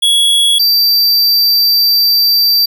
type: tone pair in turn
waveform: square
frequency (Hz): 3349 / 4671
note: G#7 / D8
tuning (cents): +14 / -10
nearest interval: tritone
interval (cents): 576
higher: second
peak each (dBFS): -8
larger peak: neither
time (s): 0.02-0.59 / 0.59-2.66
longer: second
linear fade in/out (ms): 10
effects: none